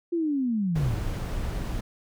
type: linear sweep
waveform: sine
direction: down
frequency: 350 to 103.2 Hz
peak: -23 dBFS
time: 0.12-0.95 s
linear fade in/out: 10 ms
type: noise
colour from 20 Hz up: brown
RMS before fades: -30 dBFS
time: 0.75-1.81 s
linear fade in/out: 10 ms
effects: none